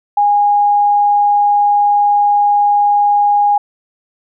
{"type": "tone", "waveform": "sine", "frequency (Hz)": 821, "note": "G#5", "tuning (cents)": -20, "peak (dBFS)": -8, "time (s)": [0.17, 3.58], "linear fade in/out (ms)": 5, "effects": []}